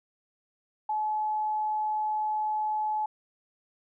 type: tone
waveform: sine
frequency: 856 Hz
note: A5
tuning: 48 cents flat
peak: -26 dBFS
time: 0.89-3.06 s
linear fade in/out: 5 ms
effects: none